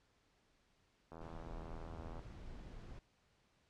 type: click train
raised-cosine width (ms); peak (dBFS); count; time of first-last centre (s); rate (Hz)
1; -38; 89; 1.12-2.193; 82
type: noise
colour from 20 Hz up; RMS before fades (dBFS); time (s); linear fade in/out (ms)
brown; -50; 1.21-2.99; 2
effects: pink hiss -75 dBFS RMS until 3.69 s + low-pass 6000 Hz 12 dB/octave